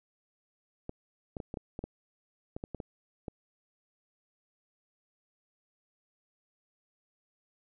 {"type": "clicks", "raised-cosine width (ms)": 2, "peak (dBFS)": -24, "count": 12, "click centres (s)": [0.894, 1.368, 1.402, 1.541, 1.572, 1.791, 1.84, 2.565, 2.639, 2.747, 2.802, 3.282], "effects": []}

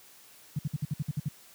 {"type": "tone bursts", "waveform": "sine", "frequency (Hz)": 146.83, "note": "D3", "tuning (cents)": 0, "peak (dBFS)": -26, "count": 9, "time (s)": [0.56, 1.285], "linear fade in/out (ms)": 5, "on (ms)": 29, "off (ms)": 58, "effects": ["white hiss -55 dBFS RMS until 1.54 s", "high-pass 80 Hz 12 dB/octave"]}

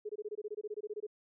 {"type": "tone bursts", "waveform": "sine", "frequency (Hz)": 420.8, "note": "G#4", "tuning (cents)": 23, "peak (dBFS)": -36, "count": 16, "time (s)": [0.05, 1.068], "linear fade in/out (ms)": 10, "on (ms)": 43, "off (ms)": 22, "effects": []}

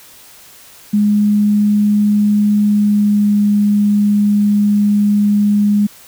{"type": "tone with pitch glide", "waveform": "sine", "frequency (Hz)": [207.7, 206.1], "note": ["G#3", "G#3"], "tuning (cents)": [0, -13], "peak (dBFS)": -9, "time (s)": [0.93, 5.87], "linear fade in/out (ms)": 10, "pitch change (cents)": -13, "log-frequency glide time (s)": [2.57, 3.44], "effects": ["white hiss -41 dBFS RMS until 6.07 s"]}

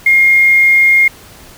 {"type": "tone with quantisation", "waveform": "sine", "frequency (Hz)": 2133, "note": "C7", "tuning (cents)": 33, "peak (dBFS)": -5, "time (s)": [0.06, 1.08], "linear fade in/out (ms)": 5, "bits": 5, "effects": ["pink hiss -38 dBFS RMS until 1.57 s"]}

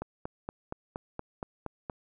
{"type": "click train", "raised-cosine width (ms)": 1, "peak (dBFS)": -21, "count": 9, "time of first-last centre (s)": [0.02, 1.898], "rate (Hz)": 4.26, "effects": []}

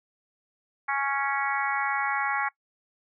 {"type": "harmonic tone", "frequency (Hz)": 277.2, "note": "C#4", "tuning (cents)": 0, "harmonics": [3, 4, 5, 6, 7, 8], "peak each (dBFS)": [-30, -31, -32, -33, -33, -34], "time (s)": [0.88, 2.49], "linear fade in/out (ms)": 10, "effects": ["noise-tail reverb RT60 0.1 s tail -22 dB re dry"]}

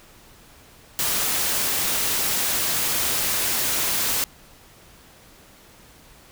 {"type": "noise", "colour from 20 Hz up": "white", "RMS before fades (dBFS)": -23, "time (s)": [0.99, 4.24], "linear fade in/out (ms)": 0, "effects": ["pink hiss -50 dBFS RMS until 6.31 s"]}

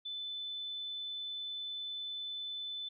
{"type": "tone", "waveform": "sine", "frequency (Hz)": 3510, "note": "A7", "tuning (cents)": -5, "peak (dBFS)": -38, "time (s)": [0.05, 2.89], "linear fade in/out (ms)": 10, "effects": []}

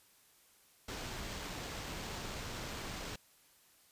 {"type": "noise with sample-and-hold", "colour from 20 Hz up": "pink", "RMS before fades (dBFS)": -43, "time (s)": [0.88, 3.16], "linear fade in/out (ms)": 5, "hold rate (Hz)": 11025, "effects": ["white hiss -66 dBFS RMS until 3.91 s", "resampled to 32000 Hz"]}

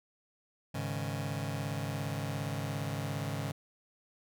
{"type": "chord", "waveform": "sawtooth", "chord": "Ab suspended fourth", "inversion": "none", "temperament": "just", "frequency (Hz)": [103.83, 138.43, 155.74], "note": ["Ab2", "Db3", "Eb3"], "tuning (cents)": [0, -2, 2], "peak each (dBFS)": [-34, -33, -35], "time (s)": [0.74, 3.52], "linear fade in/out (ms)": 10, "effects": []}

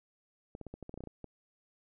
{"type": "clicks", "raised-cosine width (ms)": 2, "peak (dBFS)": -30, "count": 12, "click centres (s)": [0.551, 0.613, 0.667, 0.74, 0.827, 0.894, 0.941, 0.976, 1.006, 1.038, 1.073, 1.243], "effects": []}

